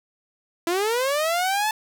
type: linear sweep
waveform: sawtooth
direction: up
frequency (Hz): 329.6 to 880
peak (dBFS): -17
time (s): 0.67-1.71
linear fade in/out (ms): 2
effects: none